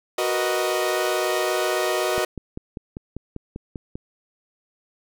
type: chord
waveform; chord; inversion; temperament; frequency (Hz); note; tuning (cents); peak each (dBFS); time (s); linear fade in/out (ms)
sawtooth; B major seventh; second; equal; 370 / 466.2 / 493.9 / 622.3; F#4 / A#4 / B4 / D#5; 0 / 0 / 0 / 0; -21 / -26 / -26 / -21; 0.18-2.25; 5
type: click train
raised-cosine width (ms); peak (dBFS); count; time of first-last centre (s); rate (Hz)
3; -19; 10; 2.18-3.955; 5.07
effects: none